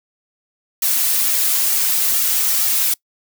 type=noise with flanger; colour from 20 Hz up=blue; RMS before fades=-17 dBFS; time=0.82-2.94 s; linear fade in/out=5 ms; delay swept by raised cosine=1.9 to 3.7 ms; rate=2.2 Hz; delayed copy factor=-0.65; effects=noise-tail reverb RT60 0.1 s tail -24 dB re dry